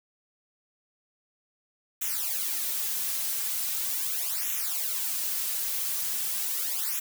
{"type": "noise with flanger", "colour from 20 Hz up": "blue", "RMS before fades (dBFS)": -30, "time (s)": [2.01, 7], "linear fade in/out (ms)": 10, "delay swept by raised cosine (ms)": [0.21, 4.11], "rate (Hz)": 0.4, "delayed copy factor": -1, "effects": []}